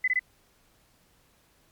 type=tone bursts; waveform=sine; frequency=2013 Hz; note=B6; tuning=33 cents sharp; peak=-21 dBFS; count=3; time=0.04-0.194 s; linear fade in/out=5 ms; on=38 ms; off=20 ms; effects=pink hiss -64 dBFS RMS until 1.71 s + MP3 96 kbps